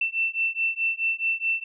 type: beating tone pair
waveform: sine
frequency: 2678 / 2682.7 Hz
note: E7 / E7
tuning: +27 / +30 cents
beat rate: 4.7 Hz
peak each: -26 dBFS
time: 0.01-1.64 s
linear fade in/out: 5 ms
effects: none